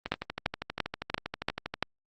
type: two click trains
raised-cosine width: 0.3 ms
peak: -10 / -17 dBFS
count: 6 / 22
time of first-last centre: 0.12-1.826 / 0.06-1.74 s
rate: 2.93 / 12.5 Hz
effects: Opus 24 kbps